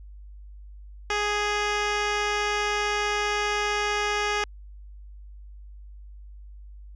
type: tone with low-pass filter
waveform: 10% pulse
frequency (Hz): 415.3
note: G#4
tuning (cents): 0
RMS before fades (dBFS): -26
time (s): 1.1-4.44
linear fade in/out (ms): 2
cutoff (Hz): 4700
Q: 1.6
effects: added 50 Hz sine -41 dBFS peak until 6.95 s

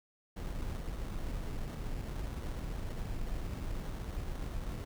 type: noise with sample-and-hold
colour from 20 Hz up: brown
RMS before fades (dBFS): -38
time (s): 0.36-4.85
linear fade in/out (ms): 10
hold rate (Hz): 2450
effects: none

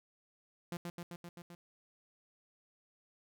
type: tone with echo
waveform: sawtooth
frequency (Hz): 173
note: F3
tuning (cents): -16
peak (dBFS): -34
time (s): 0.72-0.77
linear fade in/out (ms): 2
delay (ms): 130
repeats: 6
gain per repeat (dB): -2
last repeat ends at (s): 1.55
effects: none

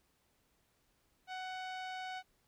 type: tone with low-pass filter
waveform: sawtooth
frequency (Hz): 745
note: F#5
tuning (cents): +12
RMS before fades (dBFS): -43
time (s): 1.27-2.23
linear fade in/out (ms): 50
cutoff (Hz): 3900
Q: 1
effects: pink hiss -75 dBFS RMS until 2.47 s

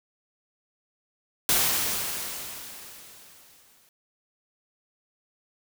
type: noise with exponential decay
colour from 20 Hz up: white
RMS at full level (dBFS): -21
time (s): 1.49-3.89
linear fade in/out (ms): 1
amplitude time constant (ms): 520
effects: none

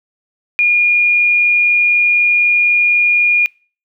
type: tone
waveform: sine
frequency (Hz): 2428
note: D#7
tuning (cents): -43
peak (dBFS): -9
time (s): 0.59-3.46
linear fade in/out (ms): 0
effects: noise-tail reverb RT60 0.4 s tail -26 dB re dry

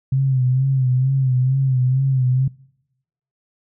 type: tone with vibrato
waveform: sine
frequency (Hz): 130.81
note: C3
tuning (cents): 0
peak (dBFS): -14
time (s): 0.12-2.48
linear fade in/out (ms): 5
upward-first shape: sine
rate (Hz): 2.2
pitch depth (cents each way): 64
effects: noise-tail reverb RT60 0.9 s tail -24 dB re dry

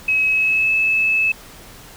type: tone with pitch glide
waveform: sine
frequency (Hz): 2560 to 2605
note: D#7 to E7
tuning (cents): +49 to -21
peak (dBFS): -14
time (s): 0.08-1.32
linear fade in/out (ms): 5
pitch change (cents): +30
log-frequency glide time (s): 0.28-0.73
effects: pink hiss -41 dBFS RMS until 1.96 s

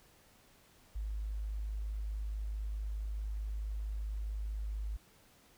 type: tone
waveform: sine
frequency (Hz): 52.3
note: G#1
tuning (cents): +13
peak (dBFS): -35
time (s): 0.95-4.97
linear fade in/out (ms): 10
effects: pink hiss -64 dBFS RMS until 5.57 s

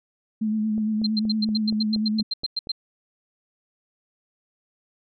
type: tone with vibrato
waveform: sine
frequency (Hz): 215.9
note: A3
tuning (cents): -33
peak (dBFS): -21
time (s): 0.41-2.23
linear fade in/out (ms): 10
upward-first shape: sine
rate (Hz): 8.7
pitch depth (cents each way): 31
type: click train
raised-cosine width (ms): 2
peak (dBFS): -26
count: 9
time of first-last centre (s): 0.78-2.671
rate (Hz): 4.23
type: tone bursts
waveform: sine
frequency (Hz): 4151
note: C8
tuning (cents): -15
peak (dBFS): -22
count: 14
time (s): 1.04-2.718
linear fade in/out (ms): 5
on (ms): 27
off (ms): 100
effects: none

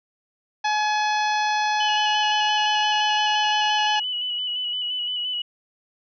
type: harmonic tone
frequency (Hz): 847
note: G#5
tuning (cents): +34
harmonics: 1 / 2 / 3 / 4 / 5 / 6 / 7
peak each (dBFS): -21 / -27 / -31 / -33 / -35 / -37 / -38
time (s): 0.64-4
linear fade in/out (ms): 10
type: tone with vibrato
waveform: sine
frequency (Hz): 2960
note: F#7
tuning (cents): 0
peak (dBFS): -24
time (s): 1.8-5.42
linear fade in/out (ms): 5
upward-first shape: square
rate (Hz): 5.8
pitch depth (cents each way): 24
effects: none

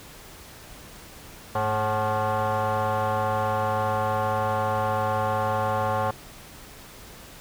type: tone with frequency modulation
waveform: sine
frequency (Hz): 103.83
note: G#2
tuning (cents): 0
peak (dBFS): -20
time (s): 1.55-6.11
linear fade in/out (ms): 5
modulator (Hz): 323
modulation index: 3.4
effects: tanh soft clip ceiling -20 dBFS + pink hiss -45 dBFS RMS until 7.4 s

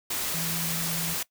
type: tone in noise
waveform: sine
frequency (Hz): 165.8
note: E3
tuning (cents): +10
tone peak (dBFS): -33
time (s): 0.34-1.14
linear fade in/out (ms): 5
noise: white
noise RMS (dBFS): -30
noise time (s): 0.1-1.23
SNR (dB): -6
effects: noise-tail reverb RT60 0.1 s tail -20 dB re dry

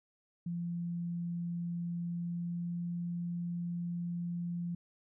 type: tone with pitch glide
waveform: sine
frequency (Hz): 172 to 173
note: F3 to F3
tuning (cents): -26 to -16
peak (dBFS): -34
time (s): 0.46-4.75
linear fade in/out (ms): 5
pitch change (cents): +10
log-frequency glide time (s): 2.04-2.85
effects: none

